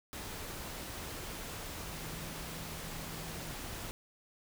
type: tone in noise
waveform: sine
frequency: 160.8 Hz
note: E3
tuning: 43 cents flat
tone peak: -48 dBFS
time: 1.83-3.51 s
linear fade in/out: 0 ms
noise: pink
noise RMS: -43 dBFS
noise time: 0.13-3.91 s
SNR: -8 dB
effects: none